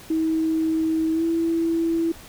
sine tone with pitch glide, 320.2 to 330.7 Hz, D#4 to E4, +50 to +6 cents, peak -19 dBFS, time 0.1-2.12 s, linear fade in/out 5 ms, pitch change +56 cents, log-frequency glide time 1.13-1.24 s, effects pink hiss -44 dBFS RMS until 2.28 s

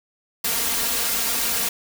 white noise with comb filter, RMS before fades -23 dBFS, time 0.44-1.69 s, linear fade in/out 5 ms, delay 4.3 ms, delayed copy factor +0.9, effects none

